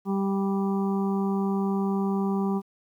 harmonic tone, 196 Hz, G3, in tune, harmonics 1 / 2 / 4 / 5 / 6, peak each -24 / -30 / -36 / -38 / -40 dBFS, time 0.05-2.62 s, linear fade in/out 50 ms, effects 10-bit

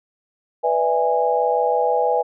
sine chord, E dominant seventh, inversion second, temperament just, 494.4 / 593.3 / 659.3 / 824.1 Hz, B4 / D5 / E5 / G#5, +2 / +18 / 0 / -14 cents, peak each -20 / -25 / -23 / -20 dBFS, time 0.63-2.23 s, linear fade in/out 20 ms, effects none

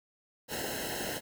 pink noise with comb filter, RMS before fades -36 dBFS, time 0.48-1.21 s, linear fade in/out 50 ms, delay 0.85 ms, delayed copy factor -1, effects none

